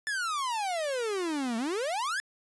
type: exponential two-way sweep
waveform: 45% pulse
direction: down then up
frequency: 1768 to 220 to 1768 Hz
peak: -29 dBFS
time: 0.07-2.2 s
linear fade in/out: 0 ms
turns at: 1.57 s
effects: resampled to 24000 Hz